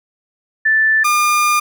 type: tone pair in turn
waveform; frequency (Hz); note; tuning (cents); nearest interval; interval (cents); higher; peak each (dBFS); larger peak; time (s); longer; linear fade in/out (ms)
sine / 30% pulse; 1760 / 1207.3; A6 / D6; 0 / +47; perfect fifth; 653; first; -10 / -9; second; 0.65-1.04 / 1.04-1.6; second; 10
effects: none